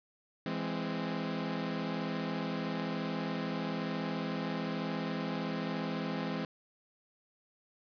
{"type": "chord", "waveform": "sawtooth", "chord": "E augmented", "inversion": "none", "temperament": "equal with one note detuned", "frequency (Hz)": [166.63, 207.7, 261.6], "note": ["E3", "G#3", "B#3"], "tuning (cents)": [19, 0, 0], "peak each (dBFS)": -34, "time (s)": [0.46, 6.45], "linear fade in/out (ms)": 2, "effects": ["resampled to 11025 Hz", "11-bit"]}